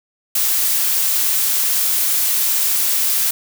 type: noise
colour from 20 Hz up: blue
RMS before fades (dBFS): -17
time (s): 0.35-3.31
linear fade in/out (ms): 5
effects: none